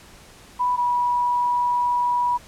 sine tone pair in turn, 987.8 / 973.6 Hz, B5 / B5, 0 / -25 cents, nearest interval unison, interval 25 cents, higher first, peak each -18 dBFS, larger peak neither, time 0.59-0.77 / 0.77-2.38 s, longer second, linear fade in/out 20 ms, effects pink hiss -47 dBFS RMS until 2.47 s + low-pass 11000 Hz 12 dB/octave

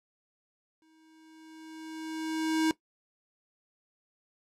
square tone with exponential growth, 317.9 Hz, D#4, 37 cents sharp, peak -23 dBFS, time 0.82-2.71 s, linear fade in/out 1 ms, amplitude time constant 410 ms, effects noise-tail reverb RT60 0.1 s tail -17 dB re dry + low-pass 10000 Hz 12 dB/octave

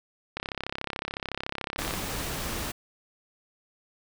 click train, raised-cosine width 0.3 ms, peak -15 dBFS, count 54, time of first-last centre 0.37-1.938 s, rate 33.8 Hz
pink noise, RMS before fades -33 dBFS, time 1.78-2.72 s, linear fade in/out 10 ms
effects none

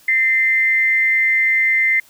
sine tone pair together, 1811.1 / 2082 Hz, A6 / C7, +50 / -9 cents, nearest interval major second, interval 241 cents, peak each -22 / -13 dBFS, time 0.08-2 s, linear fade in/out 5 ms, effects white hiss -50 dBFS RMS until 2.09 s

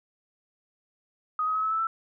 sine tone with pitch steps, 1251 / 1266.3 / 1281.7 / 1297.4 / 1313.2 / 1329.2 Hz, D#6 / D#6 / E6 / E6 / E6 / E6, +9 / +30 / -49 / -28 / -7 / +14 cents, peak -24 dBFS, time 1.39-1.87 s, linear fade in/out 2 ms, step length 80 ms, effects none

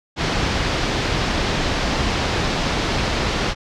pink low-pass noise, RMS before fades -21 dBFS, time 0.16-3.55 s, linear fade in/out 50 ms, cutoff 5400 Hz, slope 24 dB/octave, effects none

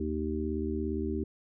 harmonic tone, 77.3 Hz, D#2, 11 cents flat, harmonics 1 / 3 / 4 / 5, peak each -35 / -35 / -35 / -35 dBFS, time 0-1.24 s, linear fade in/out 5 ms, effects none

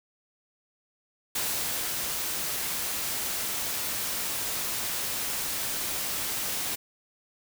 white noise with ADSR envelope, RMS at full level -29 dBFS, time 1.35-6.76 s, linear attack 6 ms, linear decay 490 ms, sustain -2 dB, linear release 14 ms, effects none

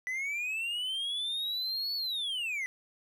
triangle linear two-way sweep, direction up then down, 1975.5 to 4469 to 1975.5 Hz, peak -30 dBFS, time 0.07-2.66 s, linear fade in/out 0 ms, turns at 1.95 s, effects none

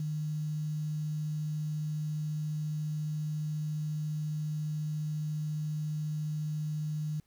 sine tone with quantisation, 152.4 Hz, D#3, 36 cents flat, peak -31 dBFS, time 0-7.2 s, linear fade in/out 2 ms, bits 9, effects pink hiss -73 dBFS RMS until 7.26 s

